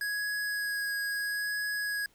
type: tone with vibrato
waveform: square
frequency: 1661.2 Hz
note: G#6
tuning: in tune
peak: -31 dBFS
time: 0.01-2.06 s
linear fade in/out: 2 ms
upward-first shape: sine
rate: 0.76 Hz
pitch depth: 12 cents each way
effects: pink hiss -65 dBFS RMS until 2.14 s